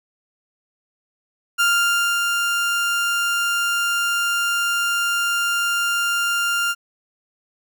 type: tone with ADSR envelope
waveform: 30% pulse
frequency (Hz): 1396.9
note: F6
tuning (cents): 0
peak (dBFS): -12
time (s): 1.58-6.75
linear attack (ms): 24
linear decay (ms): 590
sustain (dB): -4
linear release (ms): 44
effects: none